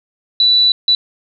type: tone bursts at uneven times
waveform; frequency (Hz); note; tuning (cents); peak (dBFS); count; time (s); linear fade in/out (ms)
sine; 3961; B7; +4; -8; 2; 0.4-0.72 / 0.88-0.95; 2
effects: none